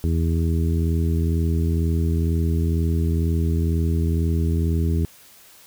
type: harmonic tone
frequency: 82.1 Hz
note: E2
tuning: 6 cents flat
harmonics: 1 / 2 / 3 / 4 / 5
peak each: -19 / -25 / -29 / -31 / -33 dBFS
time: 0.04-5.05 s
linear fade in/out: 0 ms
effects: white hiss -49 dBFS RMS until 5.66 s